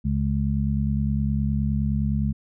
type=harmonic tone; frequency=69.7 Hz; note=C#2; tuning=10 cents sharp; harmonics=1 / 2 / 3; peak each=-25 / -25 / -25 dBFS; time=0.04-2.33 s; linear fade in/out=20 ms; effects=none